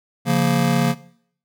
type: chord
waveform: square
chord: Bb minor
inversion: first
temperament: just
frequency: 139.85 / 174.81 / 233.1 Hz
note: Db3 / F3 / Bb3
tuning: +16 / +2 / 0 cents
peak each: -21 dBFS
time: 0.25-0.95 s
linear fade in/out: 50 ms
effects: noise-tail reverb RT60 0.6 s tail -18 dB re dry

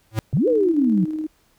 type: tone with exponential growth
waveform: square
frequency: 110 Hz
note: A2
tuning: in tune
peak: -16 dBFS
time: 0.11-0.19 s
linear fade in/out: 0 ms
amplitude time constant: 17 ms
type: clicks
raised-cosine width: 2 ms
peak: -24 / -24 dBFS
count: 2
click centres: 0.329 / 0.371 s
type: exponential two-way sweep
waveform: sine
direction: up then down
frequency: 110 to 520 to 172.2 Hz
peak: -15 dBFS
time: 0.33-1.05 s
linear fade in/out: 10 ms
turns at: 0.48 s
type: tone with tremolo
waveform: sine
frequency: 311.1 Hz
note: D#4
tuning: in tune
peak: -22 dBFS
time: 0.45-1.27 s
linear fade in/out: 10 ms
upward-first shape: square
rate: 19 Hz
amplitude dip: 30%
effects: pink hiss -61 dBFS RMS until 1.58 s

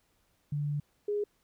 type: tone pair in turn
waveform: sine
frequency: 146.2 / 413.5 Hz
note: D3 / G#4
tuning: -7 / -8 cents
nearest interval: octave + tritone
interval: 1799 cents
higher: second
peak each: -29 / -28 dBFS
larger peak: second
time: 0.52-0.8 / 1.08-1.24 s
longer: first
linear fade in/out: 5 ms
effects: pink hiss -72 dBFS RMS until 1.43 s

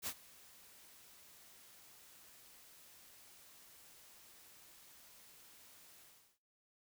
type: noise with ADSR envelope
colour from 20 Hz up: white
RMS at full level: -39 dBFS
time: 0.02-6.39 s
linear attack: 51 ms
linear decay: 63 ms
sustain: -22 dB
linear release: 370 ms
effects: noise-tail reverb RT60 0.4 s tail -21 dB re dry

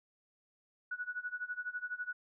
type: tone with tremolo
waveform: sine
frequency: 1471 Hz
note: F#6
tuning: 11 cents flat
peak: -34 dBFS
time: 0.91-2.13 s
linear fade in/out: 5 ms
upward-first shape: sine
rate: 12 Hz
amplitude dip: 90%
effects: none

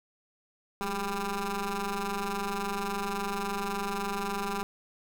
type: ring-modulated tone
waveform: 15% pulse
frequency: 196.4 Hz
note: G3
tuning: 4 cents sharp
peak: -21 dBFS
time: 0.81-4.63 s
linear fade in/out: 0 ms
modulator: 601 Hz
effects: none

